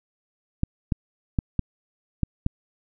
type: clicks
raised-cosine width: 5 ms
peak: -9 dBFS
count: 6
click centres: 0.634 / 0.922 / 1.388 / 1.593 / 2.233 / 2.464 s
effects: none